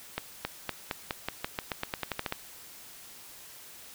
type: accelerating click train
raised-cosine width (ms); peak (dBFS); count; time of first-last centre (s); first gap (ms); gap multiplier
0.3; -14; 16; 0.18-2.324; 270; 0.9
effects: white hiss -49 dBFS RMS until 3.94 s